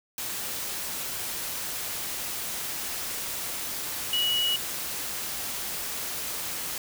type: tone in noise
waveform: sine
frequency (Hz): 2922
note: F#7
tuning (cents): -22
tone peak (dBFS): -23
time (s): 4.13-4.56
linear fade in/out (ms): 2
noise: white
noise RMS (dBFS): -33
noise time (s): 0.18-6.78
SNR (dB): +7
effects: none